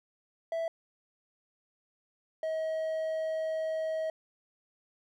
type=tone pair in turn; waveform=triangle; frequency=659.3 / 636.8 Hz; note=E5 / D#5; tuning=0 / +40 cents; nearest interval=minor second; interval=60 cents; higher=first; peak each=-28 dBFS; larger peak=neither; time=0.52-0.68 / 2.43-4.1 s; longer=second; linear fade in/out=2 ms; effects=none